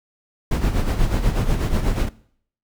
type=noise with tremolo; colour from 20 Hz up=brown; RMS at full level=-17 dBFS; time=0.51-2.09 s; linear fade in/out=5 ms; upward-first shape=sine; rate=8.2 Hz; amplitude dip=60%; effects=noise-tail reverb RT60 0.6 s tail -20 dB re dry